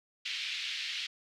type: band-pass noise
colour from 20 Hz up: white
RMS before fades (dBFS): -37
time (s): 0.25-1.07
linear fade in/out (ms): 10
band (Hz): 2200 to 3900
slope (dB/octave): 24
effects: none